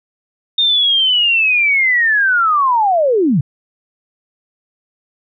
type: linear sweep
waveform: sine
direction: down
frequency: 3677 to 120.6 Hz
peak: -10 dBFS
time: 0.58-3.41 s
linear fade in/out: 5 ms
effects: none